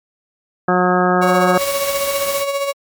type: harmonic tone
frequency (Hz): 181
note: F#3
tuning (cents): -38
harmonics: 1 / 2 / 3 / 4 / 5 / 6 / 7 / 8 / 9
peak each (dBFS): -18 / -18 / -21 / -18 / -25 / -26 / -19 / -30 / -23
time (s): 0.68-1.58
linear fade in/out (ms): 5
type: tone with tremolo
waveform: 35% pulse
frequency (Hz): 559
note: C#5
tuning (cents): +14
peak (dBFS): -14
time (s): 1.21-2.73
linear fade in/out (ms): 20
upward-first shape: sine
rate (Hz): 15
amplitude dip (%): 50
type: noise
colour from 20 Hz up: white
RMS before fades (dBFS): -25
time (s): 1.56-2.45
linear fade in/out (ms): 50
effects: MP3 96 kbps